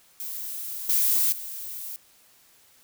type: noise with level steps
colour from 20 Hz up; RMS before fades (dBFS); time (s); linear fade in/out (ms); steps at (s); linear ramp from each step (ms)
violet; -34 / -22 / -36; 0.2-1.96; 0; 0.89 / 1.32; 5
effects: white hiss -58 dBFS RMS until 2.83 s